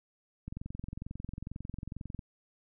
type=click train; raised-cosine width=5 ms; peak=-27 dBFS; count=39; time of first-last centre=0.48-2.192 s; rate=22.2 Hz; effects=none